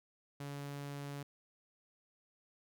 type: tone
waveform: sawtooth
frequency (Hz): 142.2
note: C#3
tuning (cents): +45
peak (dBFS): -38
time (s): 0.4-1.23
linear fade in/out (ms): 5
effects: none